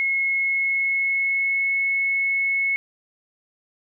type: tone with pitch glide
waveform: sine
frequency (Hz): 2173 to 2193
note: C#7 to C#7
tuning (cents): -35 to -19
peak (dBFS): -19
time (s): 0-2.76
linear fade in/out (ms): 0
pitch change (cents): +16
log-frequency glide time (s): 0.23-1.74
effects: none